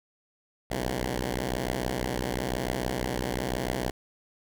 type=beating tone pair; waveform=5% pulse; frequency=61 / 67 Hz; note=B1 / C2; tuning=-21 / +42 cents; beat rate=6 Hz; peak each=-19 / -21 dBFS; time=0.7-3.91 s; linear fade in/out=10 ms; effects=none

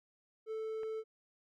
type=tone; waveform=triangle; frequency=440 Hz; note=A4; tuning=in tune; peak=-35 dBFS; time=0.46-1.04 s; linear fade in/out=50 ms
type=click; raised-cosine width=0.5 ms; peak=-38 dBFS; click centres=0.833 s
effects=none

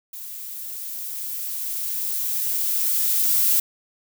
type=noise with level ramp; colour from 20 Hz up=violet; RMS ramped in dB=-36 to -18 dBFS; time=0.13-3.6 s; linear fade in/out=5 ms; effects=none

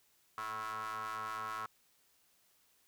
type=ring-modulated tone; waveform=35% pulse; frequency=109.3 Hz; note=A2; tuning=11 cents flat; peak=-34 dBFS; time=0.38-1.66 s; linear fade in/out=0 ms; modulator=1200 Hz; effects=white hiss -71 dBFS RMS until 2.87 s

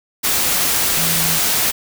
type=tone in noise; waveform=sine; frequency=164.81 Hz; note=E3; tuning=in tune; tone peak=-25 dBFS; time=0.96-1.39 s; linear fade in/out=20 ms; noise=white; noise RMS=-17 dBFS; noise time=0.23-1.72 s; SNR=-11 dB; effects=none

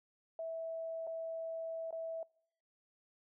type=tone with dropouts; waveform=sine; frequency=654 Hz; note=E5; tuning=14 cents flat; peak=-38 dBFS; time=0.39-2.23 s; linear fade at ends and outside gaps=2 ms; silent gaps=1.069-1.073 / 1.908-1.926 s; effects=noise-tail reverb RT60 0.7 s tail -25 dB re dry

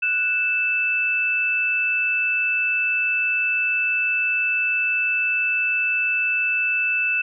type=tone pair together; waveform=sine; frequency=1481.8 / 2637 Hz; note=F#6 / E7; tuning=+2 / 0 cents; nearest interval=minor seventh; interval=998 cents; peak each=-27 / -19 dBFS; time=0.02-7.22 s; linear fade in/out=10 ms; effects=none

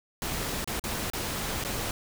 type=noise with dropouts; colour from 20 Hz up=pink; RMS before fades=-32 dBFS; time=0.22-1.91 s; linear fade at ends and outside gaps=1 ms; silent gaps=0.644-0.675 / 0.796-0.839 / 1.101-1.134 / 1.639-1.648 s; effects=none

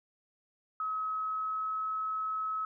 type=tone with pitch glide; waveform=sine; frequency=1279 to 1287.9 Hz; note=D#6 to E6; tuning=+47 to -41 cents; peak=-31 dBFS; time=0.8-2.65 s; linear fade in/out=2 ms; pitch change=+12 cents; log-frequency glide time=1.04-1.89 s; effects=none

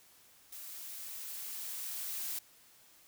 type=noise with level ramp; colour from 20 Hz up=blue; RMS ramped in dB=-47 to -38 dBFS; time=0.52-2.39 s; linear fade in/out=5 ms; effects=white hiss -62 dBFS RMS until 3.07 s

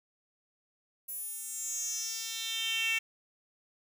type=tone with high-pass filter sweep; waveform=10% pulse; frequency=450 Hz; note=A4; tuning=39 cents sharp; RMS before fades=-35 dBFS; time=1.08-2.99 s; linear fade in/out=10 ms; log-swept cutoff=12000 to 2500 Hz; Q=5; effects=none

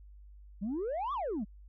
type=exponential two-way sweep; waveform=sine; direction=up then down; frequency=185 to 1200 to 185 Hz; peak=-30 dBFS; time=0.61-1.45 s; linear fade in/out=20 ms; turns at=1.13 s; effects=tanh soft clip ceiling -30 dBFS + added 50 Hz sine -50 dBFS peak until 1.68 s

